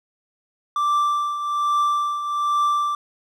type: tone with tremolo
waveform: triangle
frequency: 1174 Hz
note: D6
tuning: 1 cent flat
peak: -14 dBFS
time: 0.76-2.95 s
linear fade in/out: 2 ms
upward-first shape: triangle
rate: 1.2 Hz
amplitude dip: 65%
effects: none